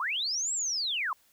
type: linear two-way sweep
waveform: sine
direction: up then down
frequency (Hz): 955 to 7800 to 955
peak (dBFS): -28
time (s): 0-1.13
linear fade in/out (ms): 2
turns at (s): 0.53
effects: white hiss -65 dBFS RMS until 1.32 s